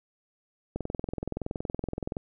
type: click train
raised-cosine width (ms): 2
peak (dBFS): -18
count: 31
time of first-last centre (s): 0.76-2.168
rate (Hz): 21.3
effects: none